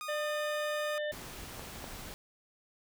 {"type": "tone", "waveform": "sawtooth", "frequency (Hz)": 1232, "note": "D#6", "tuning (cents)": -17, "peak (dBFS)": -35, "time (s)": [0.01, 0.98], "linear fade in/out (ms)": 0}
{"type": "harmonic tone", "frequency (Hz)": 598, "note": "D5", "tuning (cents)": 31, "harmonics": [1, 3, 5, 6], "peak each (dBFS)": [-33, -39, -49, -47], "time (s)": [0.08, 1.12], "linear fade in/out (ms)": 10}
{"type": "noise", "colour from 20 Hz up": "pink", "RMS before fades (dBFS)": -45, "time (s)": [1.12, 2.14], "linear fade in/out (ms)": 0}
{"type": "clicks", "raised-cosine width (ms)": 1, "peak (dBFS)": -28, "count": 2, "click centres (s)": [1.595, 1.842]}
{"effects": []}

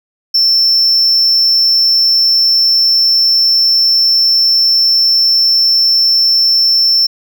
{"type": "tone", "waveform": "triangle", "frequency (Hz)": 5370, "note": "E8", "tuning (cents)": 31, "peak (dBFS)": -6, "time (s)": [0.34, 7.07], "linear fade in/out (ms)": 10, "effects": []}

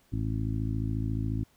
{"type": "harmonic tone", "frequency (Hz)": 54.2, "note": "A1", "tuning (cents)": -25, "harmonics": [1, 2, 3, 4, 5, 6], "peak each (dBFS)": [-34, -30, -39, -39, -36, -42], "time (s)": [0.12, 1.44], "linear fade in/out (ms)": 10, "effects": ["pink hiss -65 dBFS RMS until 1.56 s"]}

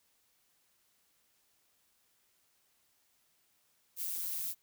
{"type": "noise with amplitude modulation", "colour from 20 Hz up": "violet", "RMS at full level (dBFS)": -34, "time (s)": [3.96, 4.55], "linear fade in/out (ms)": 50, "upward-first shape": "sine", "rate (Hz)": 175, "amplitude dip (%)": 75, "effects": ["white hiss -73 dBFS RMS until 4.62 s"]}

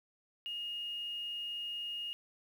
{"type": "tone with quantisation", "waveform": "sine", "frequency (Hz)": 2854, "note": "F7", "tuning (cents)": 37, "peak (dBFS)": -37, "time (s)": [0.46, 2.13], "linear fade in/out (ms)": 0, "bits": 10, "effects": []}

